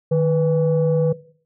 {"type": "tone pair together", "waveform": "sine", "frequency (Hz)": [154.2, 493.2], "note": ["D#3", "B4"], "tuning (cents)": [-15, -2], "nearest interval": "octave + minor sixth", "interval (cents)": 2013, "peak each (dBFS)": -16, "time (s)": [0.11, 1.13], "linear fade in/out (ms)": 10, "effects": ["noise-tail reverb RT60 0.5 s tail -19 dB re dry", "tanh soft clip ceiling -10 dBFS"]}